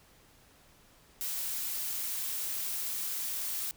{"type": "noise", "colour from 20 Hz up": "blue", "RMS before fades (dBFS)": -35, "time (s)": [1.21, 3.71], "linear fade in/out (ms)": 0, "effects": ["pink hiss -61 dBFS RMS until 3.76 s"]}